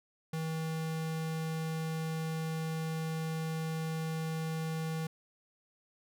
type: tone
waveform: square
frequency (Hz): 160.3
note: E3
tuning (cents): -48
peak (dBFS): -34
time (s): 0.33-5.07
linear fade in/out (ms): 5
effects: none